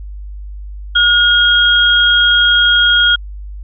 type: tone pair together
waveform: sine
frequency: 1435 / 3264 Hz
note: F6 / G#7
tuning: +47 / -31 cents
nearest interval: octave + major second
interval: 1422 cents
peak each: -10 dBFS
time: 0.95-3.16 s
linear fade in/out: 10 ms
effects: added 50 Hz sine -25 dBFS peak until 3.63 s